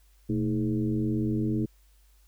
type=tone with frequency modulation; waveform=sine; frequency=220 Hz; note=A3; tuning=in tune; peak=-24 dBFS; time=0.29-1.66 s; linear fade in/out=10 ms; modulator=97.9 Hz; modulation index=1.4; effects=added 50 Hz sine -57 dBFS peak until 2.27 s + white hiss -67 dBFS RMS until 2.27 s